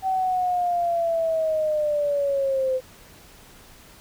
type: linear sweep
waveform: sine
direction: down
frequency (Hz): 766 to 512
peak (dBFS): -20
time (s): 0.02-2.81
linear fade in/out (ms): 50
effects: pink hiss -49 dBFS RMS until 4 s